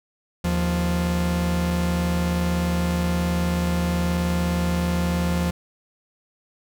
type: tone pair together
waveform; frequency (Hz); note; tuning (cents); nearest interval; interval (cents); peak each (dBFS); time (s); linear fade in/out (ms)
45% pulse; 77.78 / 174.6; D#2 / F3; 0 / 0; octave + major second; 1400; -25 / -22; 0.44-5.51; 5
effects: none